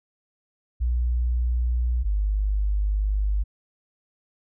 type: tone pair in turn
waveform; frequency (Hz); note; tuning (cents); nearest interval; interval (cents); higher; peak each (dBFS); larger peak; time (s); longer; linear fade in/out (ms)
sine; 60.2 / 50.74; B1 / G#1; -44 / -40; minor third; 296; first; -20; neither; 0.8-2.04 / 2.04-3.44; second; 20
effects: none